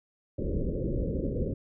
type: low-pass noise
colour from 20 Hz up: pink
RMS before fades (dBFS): -30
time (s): 0.38-1.54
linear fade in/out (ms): 5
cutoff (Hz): 560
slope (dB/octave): 96
effects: none